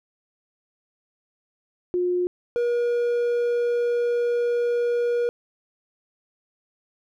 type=tone pair in turn; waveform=sine / triangle; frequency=357.6 / 478.4 Hz; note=F4 / A#4; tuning=+41 / +45 cents; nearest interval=perfect fourth; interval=504 cents; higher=second; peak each=-20 / -18 dBFS; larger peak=second; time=1.94-2.27 / 2.56-5.29 s; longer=second; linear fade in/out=0 ms; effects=none